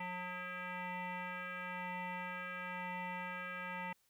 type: tone with frequency modulation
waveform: sine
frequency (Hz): 542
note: C#5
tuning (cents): -39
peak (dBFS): -40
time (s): 0-3.93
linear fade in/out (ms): 5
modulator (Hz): 361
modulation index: 5.5
effects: white hiss -75 dBFS RMS until 4.09 s